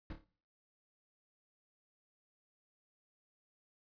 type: noise with echo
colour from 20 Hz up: brown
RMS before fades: -43 dBFS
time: 0.1-0.13 s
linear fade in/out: 2 ms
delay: 28 ms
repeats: 4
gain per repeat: -7 dB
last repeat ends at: 0.242 s
effects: noise-tail reverb RT60 0.5 s tail -20 dB re dry + resampled to 11025 Hz